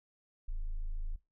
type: tone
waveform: sine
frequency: 26.85 Hz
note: A0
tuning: 41 cents flat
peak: -31 dBFS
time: 0.48-1.16 s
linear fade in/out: 10 ms
effects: noise-tail reverb RT60 0.2 s tail -18 dB re dry + tanh soft clip ceiling -32 dBFS